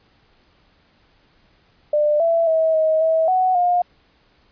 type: tone with pitch steps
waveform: sine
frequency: 597 / 667 / 643 / 632 / 645 / 743 / 711 Hz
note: D5 / E5 / E5 / D#5 / E5 / F#5 / F5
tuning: +28 / +20 / -43 / +27 / -38 / +7 / +31 cents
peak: -14 dBFS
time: 1.93-3.82 s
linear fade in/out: 5 ms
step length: 270 ms
effects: pink hiss -58 dBFS RMS until 4.51 s + resampled to 11025 Hz